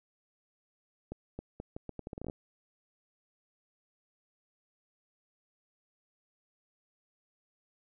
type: accelerating click train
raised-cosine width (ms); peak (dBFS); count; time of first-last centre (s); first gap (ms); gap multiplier
2; -26; 14; 1.12-2.299; 270; 0.78
effects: none